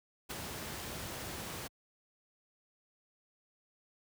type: noise with ADSR envelope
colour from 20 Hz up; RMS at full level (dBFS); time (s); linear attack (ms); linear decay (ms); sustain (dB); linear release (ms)
pink; -37; 0.29-1.68; 22; 8; -5; 14
effects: high-pass 60 Hz 12 dB/octave